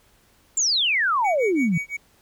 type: exponential sweep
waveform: sine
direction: down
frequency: 7459 to 155.56 Hz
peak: -18 dBFS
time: 0.57-1.78 s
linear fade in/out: 5 ms
type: tone with tremolo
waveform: triangle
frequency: 2251 Hz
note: C#7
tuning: 26 cents sharp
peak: -23 dBFS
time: 1.24-1.97 s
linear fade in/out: 10 ms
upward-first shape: sine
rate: 5.9 Hz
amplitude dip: 100%
effects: pink hiss -59 dBFS RMS until 2.21 s